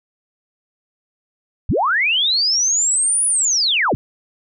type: linear two-way sweep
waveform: sine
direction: up then down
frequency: 34.37 to 9956 to 34.37 Hz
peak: -14 dBFS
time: 1.69-3.95 s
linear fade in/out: 0 ms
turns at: 3.26 s
effects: none